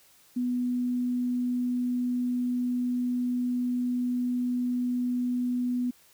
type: tone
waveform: sine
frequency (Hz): 246.9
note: B3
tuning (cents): 0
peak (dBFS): -25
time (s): 0.36-5.91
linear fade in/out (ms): 10
effects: white hiss -59 dBFS RMS until 6.13 s